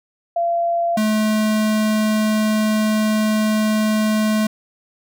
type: tone pair in turn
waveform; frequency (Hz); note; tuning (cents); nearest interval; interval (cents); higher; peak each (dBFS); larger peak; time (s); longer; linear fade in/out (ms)
sine / square; 684 / 215.4; F5 / A3; -36 / -37; octave + minor sixth; 2001; first; -16; neither; 0.36-0.97 / 0.97-4.47; second; 5
effects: none